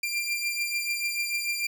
sawtooth beating tone pair, 2374 / 2380.8 Hz, D7 / D7, +18 / +23 cents, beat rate 6.8 Hz, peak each -30 / -25 dBFS, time 0.03-1.67 s, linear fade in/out 5 ms, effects none

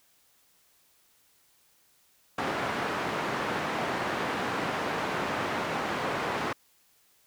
white band-pass noise, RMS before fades -31 dBFS, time 2.38-6.53 s, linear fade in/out 5 ms, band 130 to 1400 Hz, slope 12 dB/octave, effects white hiss -65 dBFS RMS until 7.26 s

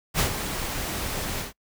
pink noise with ADSR envelope, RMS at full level -21 dBFS, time 0.14-1.53 s, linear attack 56 ms, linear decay 100 ms, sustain -9 dB, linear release 130 ms, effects noise-tail reverb RT60 0.1 s tail -25 dB re dry

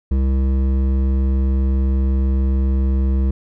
sine tone with hard clipping, 66.2 Hz, C2, 21 cents sharp, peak -16 dBFS, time 0.11-3.31 s, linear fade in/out 5 ms, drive 11 dB, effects none

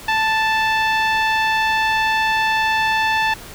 10% pulse tone with low-pass filter, 880 Hz, A5, in tune, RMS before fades -18 dBFS, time 0.08-3.34 s, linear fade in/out 5 ms, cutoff 2400 Hz, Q 0.69, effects pink hiss -37 dBFS RMS until 3.54 s

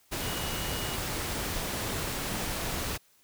sine tone in noise, 2900 Hz, F#7, 35 cents flat, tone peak -41 dBFS, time 0.21-0.97 s, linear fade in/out 20 ms, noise pink, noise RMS -33 dBFS, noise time 0.11-2.98 s, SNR -11 dB, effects white hiss -64 dBFS RMS until 3.23 s

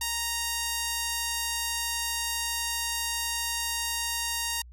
5% pulse tone, 932.3 Hz, A#5, in tune, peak -16 dBFS, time 0.01-4.62 s, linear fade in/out 5 ms, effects added 60 Hz sine -45 dBFS peak until 4.72 s

